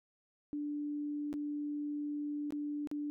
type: tone with dropouts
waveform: sine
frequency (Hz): 293.7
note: D4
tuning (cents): 0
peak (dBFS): -35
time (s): 0.53-3.1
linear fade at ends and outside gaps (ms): 0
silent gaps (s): 1.329-1.339 / 2.506-2.523 / 2.873-2.914
effects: none